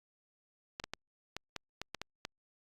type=clicks; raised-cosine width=0.2 ms; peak=-21 dBFS; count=9; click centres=0.799 / 0.84 / 0.936 / 1.366 / 1.563 / 1.816 / 1.947 / 2.016 / 2.251 s; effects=Opus 48 kbps